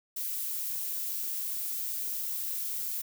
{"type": "noise", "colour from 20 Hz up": "violet", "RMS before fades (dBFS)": -34, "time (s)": [0.16, 3.02], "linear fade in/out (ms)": 10, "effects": []}